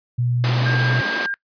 sine tone with pitch glide, 121.7 to 124.33 Hz, B2 to B2, -25 to +12 cents, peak -17 dBFS, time 0.18-1.01 s, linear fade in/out 10 ms, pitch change +37 cents, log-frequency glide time 0.38-0.69 s
pink high-pass noise, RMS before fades -25 dBFS, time 0.44-1.26 s, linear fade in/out 0 ms, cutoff 200 Hz, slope 48 dB/octave
sine tone, 1602 Hz, G6, 37 cents sharp, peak -22 dBFS, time 0.66-1.34 s, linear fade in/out 0 ms
effects noise-tail reverb RT60 0.1 s tail -21 dB re dry + resampled to 11025 Hz

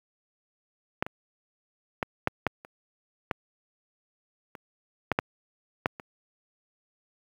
clicks, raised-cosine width 0.5 ms, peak -10 / -20 / -11 / -7 / -7 / -29 / -11 / -26 / -7 / -7 / -8 / -24 dBFS, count 12, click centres 1.025 / 1.065 / 2.028 / 2.274 / 2.467 / 2.649 / 3.312 / 4.552 / 5.117 / 5.189 / 5.859 / 5.998 s, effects high-pass 80 Hz 12 dB/octave + 8-bit

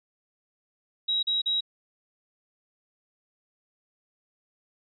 sine tone bursts, 3840 Hz, B7, 49 cents flat, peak -23 dBFS, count 3, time 1.08-1.608 s, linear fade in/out 10 ms, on 150 ms, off 39 ms, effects none

